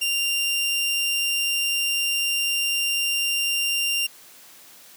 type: tone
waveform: sawtooth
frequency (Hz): 2784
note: F7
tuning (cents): -6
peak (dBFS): -18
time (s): 0.01-4.07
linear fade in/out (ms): 10
effects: white hiss -48 dBFS RMS until 4.96 s + high-pass 150 Hz 12 dB/octave